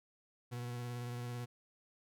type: tone with vibrato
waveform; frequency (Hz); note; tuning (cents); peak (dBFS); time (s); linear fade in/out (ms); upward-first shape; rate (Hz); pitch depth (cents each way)
40% pulse; 121.4; B2; -29; -39; 0.51-1.46; 20; sine; 18; 21
effects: none